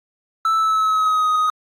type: tone with pitch glide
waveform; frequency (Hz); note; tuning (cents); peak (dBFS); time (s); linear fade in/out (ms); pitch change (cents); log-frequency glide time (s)
triangle; 1318.5 to 1251; E6 to D#6; 0 to +9; -13; 0.45-1.5; 2; -91; 0.56-1.29
effects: AAC 48 kbps